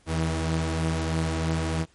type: tone pair together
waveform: sawtooth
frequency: 81.85 / 160.6 Hz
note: E2 / E3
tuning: -12 / -45 cents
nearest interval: octave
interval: 1167 cents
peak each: -23 dBFS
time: 0.06-1.86 s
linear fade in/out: 50 ms
effects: pink hiss -61 dBFS RMS until 1.94 s + MP3 48 kbps